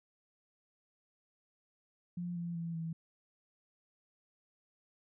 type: tone with pitch steps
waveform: sine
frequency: 175.4 / 171.39 / 167.48 / 163.65 Hz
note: F3 / F3 / E3 / E3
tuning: +8 / -32 / +28 / -12 cents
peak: -36 dBFS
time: 2.17-2.93 s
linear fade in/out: 5 ms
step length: 190 ms
effects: none